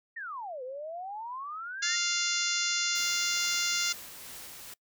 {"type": "exponential two-way sweep", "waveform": "sine", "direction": "down then up", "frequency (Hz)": [1900, 493.9, 1900], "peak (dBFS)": -36, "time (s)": [0.16, 1.96], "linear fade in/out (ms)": 10, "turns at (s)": 0.63}
{"type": "harmonic tone", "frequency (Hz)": 698.5, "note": "F5", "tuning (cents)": 0, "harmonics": [2, 3, 4, 5, 6, 7, 8, 9, 10], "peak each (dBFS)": [-36, -36, -36, -36, -36, -36, -36, -36, -36], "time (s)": [1.82, 3.93], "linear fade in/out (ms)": 10}
{"type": "noise with tremolo", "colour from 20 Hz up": "white", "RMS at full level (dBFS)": -44, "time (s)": [2.95, 4.74], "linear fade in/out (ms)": 5, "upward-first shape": "sine", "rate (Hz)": 2.3, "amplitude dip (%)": 25}
{"effects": ["noise-tail reverb RT60 0.1 s tail -24 dB re dry"]}